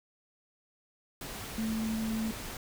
sine tone in noise, 221.4 Hz, A3, 11 cents sharp, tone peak -30 dBFS, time 1.58-2.31 s, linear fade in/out 2 ms, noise pink, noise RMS -41 dBFS, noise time 1.21-2.57 s, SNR +8 dB, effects none

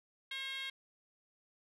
sine tone with frequency modulation, 2697 Hz, E7, 39 cents sharp, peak -36 dBFS, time 0.31-0.7 s, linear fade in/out 5 ms, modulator 544 Hz, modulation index 2, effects tanh soft clip ceiling -38 dBFS

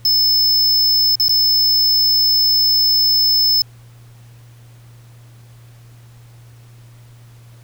square tone with dropouts, 5240 Hz, E8, 11 cents flat, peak -12 dBFS, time 0.05-3.62 s, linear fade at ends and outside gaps 2 ms, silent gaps 1.155-1.198 / 1.283-1.293 s, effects added 118 Hz sine -40 dBFS peak until 7.63 s + pink hiss -52 dBFS RMS until 7.63 s

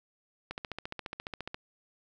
click train, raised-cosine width 0.3 ms, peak -21 dBFS, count 16, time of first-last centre 0.51-1.544 s, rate 14.5 Hz, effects none

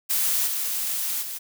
blue noise with level steps, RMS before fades -23 / -27 / -33 dBFS, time 0.09-1.39 s, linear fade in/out 20 ms, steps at 0.46 / 1.21 s, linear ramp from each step 20 ms, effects none

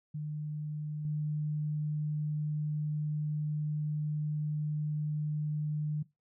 sine tone with level steps, 150.9 Hz, D3, 47 cents sharp, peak -34 / -30 dBFS, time 0.14-6.03 s, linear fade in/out 10 ms, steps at 1.05 s, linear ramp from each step 2 ms, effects noise-tail reverb RT60 0.2 s tail -19 dB re dry

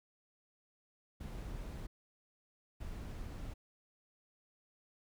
brown noise bursts at uneven times, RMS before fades -44 dBFS, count 2, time 1.2-1.87 / 2.8-3.54 s, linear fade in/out 10 ms, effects none

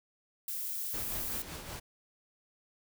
violet noise, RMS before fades -37 dBFS, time 0.48-1.42 s, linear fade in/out 2 ms
pink noise with tremolo, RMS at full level -41 dBFS, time 0.93-1.8 s, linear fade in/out 10 ms, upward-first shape triangle, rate 5.3 Hz, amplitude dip 55%
effects none

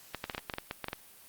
clicks, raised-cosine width 0.3 ms, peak -18 dBFS, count 12, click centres 0.147 / 0.241 / 0.298 / 0.348 / 0.38 / 0.498 / 0.538 / 0.584 / 0.711 / 0.843 / 0.884 / 0.931 s, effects white hiss -55 dBFS RMS until 1.28 s + Opus 48 kbps

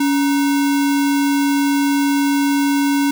sine tone with sample-and-hold, 281.6 Hz, C#4, 27 cents sharp, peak -13 dBFS, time 0-3.11 s, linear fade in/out 5 ms, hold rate 1225 Hz, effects none

